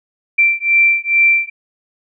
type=beating tone pair; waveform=sine; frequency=2349 / 2351.3 Hz; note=D7 / D7; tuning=0 / +1 cents; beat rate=2.3 Hz; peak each=-13 dBFS; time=0.38-1.5 s; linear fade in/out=10 ms; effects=none